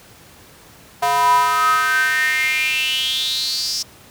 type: tone with high-pass filter sweep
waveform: square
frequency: 140.8 Hz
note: C#3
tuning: 27 cents sharp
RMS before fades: -18 dBFS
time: 1.02-3.83 s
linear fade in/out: 10 ms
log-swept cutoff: 800 to 5400 Hz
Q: 8.2
effects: pink hiss -45 dBFS RMS until 4.1 s + high-pass 60 Hz 12 dB/octave